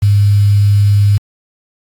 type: tone with quantisation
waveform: sine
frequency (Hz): 101.7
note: G#2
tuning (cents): -36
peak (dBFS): -6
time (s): 0.02-1.18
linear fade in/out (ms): 10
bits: 5
effects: AAC 64 kbps